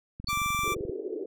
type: click train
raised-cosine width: 5 ms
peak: -27 dBFS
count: 17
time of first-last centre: 0.2-0.896 s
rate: 23 Hz
type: tone with exponential decay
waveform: sine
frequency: 4470 Hz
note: C#8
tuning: 14 cents sharp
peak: -28 dBFS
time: 0.27-0.37 s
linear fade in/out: 5 ms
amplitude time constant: 21 ms
type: tone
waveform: 25% pulse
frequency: 1173 Hz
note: D6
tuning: 2 cents flat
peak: -23 dBFS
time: 0.28-0.75 s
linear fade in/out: 20 ms
type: band-pass noise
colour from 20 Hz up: pink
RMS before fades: -35 dBFS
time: 0.64-1.26 s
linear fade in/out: 5 ms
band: 350 to 460 Hz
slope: 48 dB/octave
effects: none